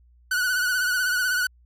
45% pulse tone with vibrato, 1480 Hz, F#6, in tune, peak -21 dBFS, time 0.31-1.47 s, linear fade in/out 5 ms, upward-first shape triangle, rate 16 Hz, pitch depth 62 cents each way, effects added 60 Hz sine -53 dBFS peak until 1.65 s

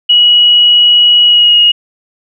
sine tone with pitch glide, 2915 to 2877 Hz, F#7 to F#7, -26 to -49 cents, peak -3 dBFS, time 0.09-1.72 s, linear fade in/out 10 ms, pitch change -23 cents, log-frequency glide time 1.25-1.6 s, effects none

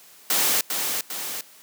white noise with echo, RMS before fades -21 dBFS, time 0.3-0.61 s, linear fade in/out 2 ms, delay 400 ms, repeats 2, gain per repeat -5 dB, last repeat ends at 1.41 s, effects white hiss -50 dBFS RMS until 1.62 s + high-pass 200 Hz 12 dB/octave

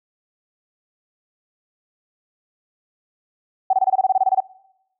sine tone bursts, 760 Hz, F#5, 46 cents sharp, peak -12 dBFS, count 13, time 3.7-4.404 s, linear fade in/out 5 ms, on 32 ms, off 24 ms, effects noise-tail reverb RT60 0.9 s tail -23 dB re dry

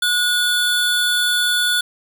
square tone pair together, 1457 / 3465 Hz, F#6 / A7, -27 / -27 cents, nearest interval octave + minor third, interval 1500 cents, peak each -19 dBFS, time 0.02-1.81 s, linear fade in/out 5 ms, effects 7-bit

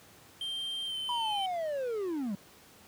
triangle tone with pitch glide, 3160 to 3077 Hz, G7 to G7, +13 to -33 cents, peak -32 dBFS, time 0.41-1.46 s, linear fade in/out 2 ms, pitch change -46 cents, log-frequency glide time 0.86-0.96 s
triangle linear sweep, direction down, 987.8 to 185.9 Hz, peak -29 dBFS, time 1.09-2.35 s, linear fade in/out 2 ms
effects pink hiss -56 dBFS RMS until 2.87 s + high-pass 100 Hz 12 dB/octave

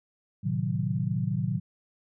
sine chord, A diminished seventh, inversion none, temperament equal with one note detuned, 112.05 / 130.81 / 155.56 / 185 Hz, A2 / C3 / Eb3 / Gb3, +32 / 0 / 0 / 0 cents, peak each -31 dBFS, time 0.43-1.6 s, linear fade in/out 20 ms, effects none

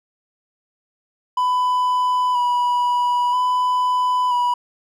triangle tone with vibrato, 987.8 Hz, B5, in tune, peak -14 dBFS, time 1.37-4.54 s, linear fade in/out 5 ms, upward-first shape square, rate 0.51 Hz, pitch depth 19 cents each way, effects none

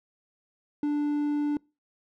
triangle tone, 293.7 Hz, D4, in tune, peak -22 dBFS, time 0.83-1.57 s, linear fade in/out 2 ms, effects noise-tail reverb RT60 0.3 s tail -26 dB re dry

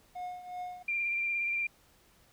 triangle tone with tremolo, 722 Hz, F#5, 43 cents flat, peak -33 dBFS, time 0.15-0.83 s, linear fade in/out 10 ms, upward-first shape triangle, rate 2.7 Hz, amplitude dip 75%
sine tone with vibrato, 2378 Hz, D7, 21 cents sharp, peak -29 dBFS, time 0.88-1.67 s, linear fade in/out 5 ms, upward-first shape sine, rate 17 Hz, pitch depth 19 cents each way
effects pink hiss -64 dBFS RMS until 2.32 s

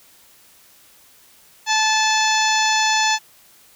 harmonic tone with a mistuned harmonic, 871 Hz, A5, 18 cents flat, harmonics 1 / 2 / 3 / 4 / 5 / 6 / 7 / 8, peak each -19 / -22 / -24 / -25 / -26 / -27 / -27 / -28 dBFS, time 1.66-3.19 s, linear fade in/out 50 ms, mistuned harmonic 5, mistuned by -18 cents, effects white hiss -51 dBFS RMS until 3.75 s

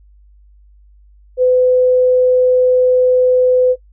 sine tone, 505 Hz, B4, 39 cents sharp, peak -8 dBFS, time 1.37-3.76 s, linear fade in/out 50 ms, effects noise-tail reverb RT60 0.1 s tail -18 dB re dry + added 50 Hz sine -43 dBFS peak until 3.92 s

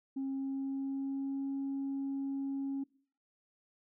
sine tone with pitch glide, 270.1 to 274 Hz, C#4 to C#4, -45 to -20 cents, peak -32 dBFS, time 0.16-2.84 s, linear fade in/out 10 ms, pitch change +25 cents, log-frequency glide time 0.32-1.48 s, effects noise-tail reverb RT60 0.5 s tail -23 dB re dry + tanh soft clip ceiling -31 dBFS

